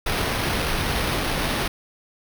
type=noise with sample-and-hold; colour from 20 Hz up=pink; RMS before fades=-24 dBFS; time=0.06-1.68 s; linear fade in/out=5 ms; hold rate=7350 Hz; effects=none